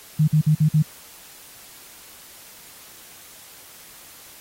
sine tone bursts, 153.6 Hz, D#3, 22 cents flat, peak -13 dBFS, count 5, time 0.19-0.826 s, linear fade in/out 10 ms, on 88 ms, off 49 ms, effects white hiss -45 dBFS RMS until 4.4 s + AAC 48 kbps

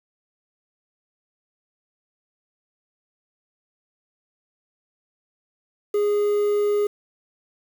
triangle tone with quantisation, 413.3 Hz, G#4, 8 cents flat, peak -16 dBFS, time 5.94-6.87 s, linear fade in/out 5 ms, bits 7, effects none

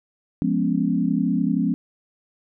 sine chord, C# dominant seventh, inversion first, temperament equal, 174.61 / 207.7 / 246.9 / 277.2 Hz, E#3 / G#3 / B3 / C#4, 0 / 0 / 0 / 0 cents, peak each -24 dBFS, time 0.42-1.74 s, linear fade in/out 0 ms, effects none

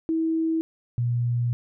sine tone pair in turn, 323.7 / 120.2 Hz, E4 / B2, -31 / -46 cents, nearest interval octave + perfect fourth, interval 1715 cents, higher first, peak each -21 dBFS, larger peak neither, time 0.09-0.61 / 0.98-1.53 s, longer second, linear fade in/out 0 ms, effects none

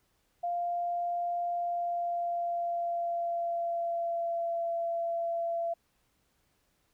sine tone with pitch glide, 697 to 676.8 Hz, F5 to E5, -4 to +45 cents, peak -29 dBFS, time 0.43-5.74 s, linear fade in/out 10 ms, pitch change -51 cents, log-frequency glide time 1.49-4.7 s, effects pink hiss -73 dBFS RMS until 6.93 s

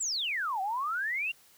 sine exponential two-way sweep, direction down then up, 8060 to 740 to 2848 Hz, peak -29 dBFS, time 0-1.32 s, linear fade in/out 10 ms, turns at 0.61 s, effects white hiss -60 dBFS RMS until 1.57 s

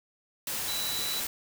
sine tone in noise, 3951 Hz, B7, in tune, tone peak -33 dBFS, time 0.68-1.2 s, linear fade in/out 2 ms, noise white, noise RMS -33 dBFS, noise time 0.47-1.27 s, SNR -3 dB, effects none

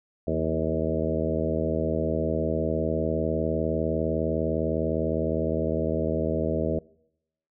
harmonic tone with a mistuned harmonic, 79.8 Hz, D#2, 44 cents sharp, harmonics 1 / 2 / 3 / 4 / 5 / 6 / 7 / 8, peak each -32 / -32 / -32 / -32 / -32 / -32 / -32 / -32 dBFS, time 0.27-6.79 s, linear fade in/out 5 ms, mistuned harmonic 3, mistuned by -39 cents, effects noise-tail reverb RT60 0.8 s tail -23 dB re dry

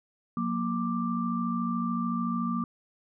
sine tone cluster, 180.9 / 234.6 / 1179 Hz, F#3 / A#3 / D6, -39 / +11 / +6 cents, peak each -32 / -29 / -33 dBFS, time 0.37-2.64 s, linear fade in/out 2 ms, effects none

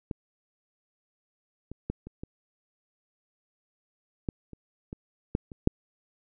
clicks, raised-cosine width 3 ms, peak -19 / -26 / -17 / -28 / -24 / -16 / -30 / -24 / -12 / -29 / -6 dBFS, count 11, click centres 0.112 / 1.716 / 1.9 / 2.07 / 2.235 / 4.288 / 4.533 / 4.929 / 5.351 / 5.518 / 5.674 s, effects none

